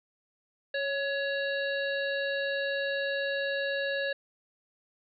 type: harmonic tone with a mistuned harmonic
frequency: 554 Hz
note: C#5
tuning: 1 cent flat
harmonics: 1 / 3 / 5 / 7 / 8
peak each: -31 / -32 / -41 / -40 / -47 dBFS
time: 0.74-4.13 s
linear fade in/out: 5 ms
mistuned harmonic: 3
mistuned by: +23 cents
effects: none